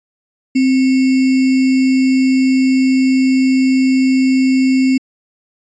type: tone with sample-and-hold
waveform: sine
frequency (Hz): 261.6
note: C4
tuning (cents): 0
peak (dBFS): -9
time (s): 0.55-4.98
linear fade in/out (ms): 10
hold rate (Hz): 2450
effects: resampled to 16000 Hz